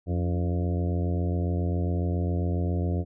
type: harmonic tone with a mistuned harmonic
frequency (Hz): 87.31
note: F2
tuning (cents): 0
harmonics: 1 / 2 / 3 / 4 / 5 / 6 / 7 / 8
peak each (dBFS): -25 / -31 / -35 / -37 / -39 / -41 / -42 / -43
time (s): 0.06-3.05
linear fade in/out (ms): 50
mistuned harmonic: 3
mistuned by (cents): +73
effects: none